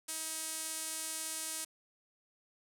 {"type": "tone with band-pass filter", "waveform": "sawtooth", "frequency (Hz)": 318.1, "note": "D#4", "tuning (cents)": 38, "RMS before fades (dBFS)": -40, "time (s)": [0.08, 1.65], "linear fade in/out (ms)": 10, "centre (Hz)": 9300, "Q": 1.8, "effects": []}